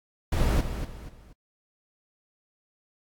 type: noise with echo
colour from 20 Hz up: brown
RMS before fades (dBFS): -23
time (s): 0.32-0.61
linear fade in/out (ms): 5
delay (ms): 240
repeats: 3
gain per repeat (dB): -9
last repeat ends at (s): 1.33
effects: AAC 64 kbps